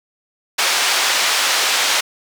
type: band-pass noise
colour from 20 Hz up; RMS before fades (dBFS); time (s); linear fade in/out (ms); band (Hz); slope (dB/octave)
white; -17; 0.58-2.01; 10; 640 to 5100; 12
effects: none